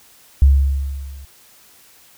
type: tone with level ramp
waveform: sine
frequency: 68.7 Hz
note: C#2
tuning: 15 cents flat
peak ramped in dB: -5 to -34 dBFS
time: 0.42-1.25 s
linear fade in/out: 0 ms
effects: white hiss -49 dBFS RMS until 2.17 s